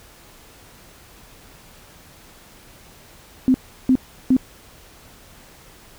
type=tone bursts; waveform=sine; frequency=258.4 Hz; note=C4; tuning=21 cents flat; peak=-11 dBFS; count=3; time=3.48-4.366 s; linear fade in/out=0 ms; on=62 ms; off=350 ms; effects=pink hiss -47 dBFS RMS until 5.98 s